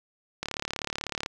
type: click train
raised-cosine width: 0.2 ms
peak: -13 dBFS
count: 31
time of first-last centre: 0.43-1.261 s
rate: 36.1 Hz
effects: none